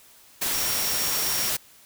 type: tone in noise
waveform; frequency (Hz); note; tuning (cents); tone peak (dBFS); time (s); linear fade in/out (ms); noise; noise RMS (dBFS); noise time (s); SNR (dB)
sine; 5588; F8; 0; -30; 0.53-1.5; 10; white; -26; 0.41-1.57; -7
effects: white hiss -53 dBFS RMS until 1.85 s